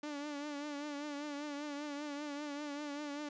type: tone with vibrato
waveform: sawtooth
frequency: 291.6 Hz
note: D4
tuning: 12 cents flat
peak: -36 dBFS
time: 0.03-3.29 s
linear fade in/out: 5 ms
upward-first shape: triangle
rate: 5.1 Hz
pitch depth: 63 cents each way
effects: resampled to 16000 Hz + 12-bit